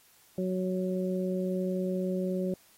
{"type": "harmonic tone", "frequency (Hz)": 185, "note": "F#3", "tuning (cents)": 0, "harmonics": [1, 2, 3], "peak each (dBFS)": [-30, -33, -35], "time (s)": [0.38, 2.54], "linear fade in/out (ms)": 2, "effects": ["white hiss -61 dBFS RMS until 2.77 s", "AAC 48 kbps"]}